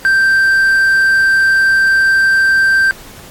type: tone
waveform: triangle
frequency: 1568 Hz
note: G6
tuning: in tune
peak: -6 dBFS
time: 0.05-2.91 s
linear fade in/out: 0 ms
effects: pink hiss -36 dBFS RMS until 3.3 s + AAC 64 kbps